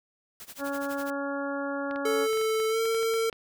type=noise with tremolo; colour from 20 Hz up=white; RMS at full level=-42 dBFS; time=0.4-1.1 s; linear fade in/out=0 ms; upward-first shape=sine; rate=12 Hz; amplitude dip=90%
type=harmonic tone; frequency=280 Hz; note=C#4; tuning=18 cents sharp; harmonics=1 / 2 / 3 / 4 / 5 / 6; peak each=-33 / -33 / -40 / -40 / -37 / -42 dBFS; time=0.58-2.28 s; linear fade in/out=50 ms
type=clicks; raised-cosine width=0.3 ms; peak=-27 dBFS; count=12; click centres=1.911 / 1.96 / 2.331 / 2.373 / 2.414 / 2.601 / 2.855 / 2.947 / 3.03 / 3.139 / 3.296 / 3.328 s
type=tone with pitch glide; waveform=square; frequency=440 to 452.1 Hz; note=A4 to A4; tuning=0 to +47 cents; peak=-25 dBFS; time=2.05-3.3 s; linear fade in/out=5 ms; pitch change=+47 cents; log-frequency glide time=2.69-2.79 s
effects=none